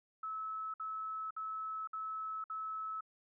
sine tone bursts, 1299 Hz, E6, 26 cents flat, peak -38 dBFS, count 5, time 0.23-3.008 s, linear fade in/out 5 ms, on 510 ms, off 57 ms, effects none

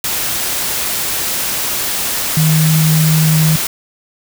sine tone in noise, 157.4 Hz, D#3, 20 cents sharp, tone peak -9 dBFS, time 2.37-3.56 s, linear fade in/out 2 ms, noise white, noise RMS -18 dBFS, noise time 0.04-3.67 s, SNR +6 dB, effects none

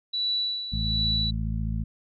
sine tone with tremolo, 3945 Hz, B7, 3 cents flat, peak -23 dBFS, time 0.13-1.31 s, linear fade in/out 10 ms, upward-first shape sine, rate 1.3 Hz, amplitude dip 65%
harmonic tone, 54.7 Hz, A1, 9 cents flat, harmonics 1 / 2 / 3 / 4, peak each -28 / -31 / -34 / -35 dBFS, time 0.72-1.84 s, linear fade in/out 10 ms
effects none

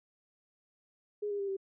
sine tone with pitch steps, 415.3 / 406 / 397 / 388.2 Hz, G#4 / G#4 / G4 / G4, 0 / -39 / +22 / -17 cents, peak -32 dBFS, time 1.22-1.568 s, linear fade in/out 10 ms, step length 87 ms, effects none

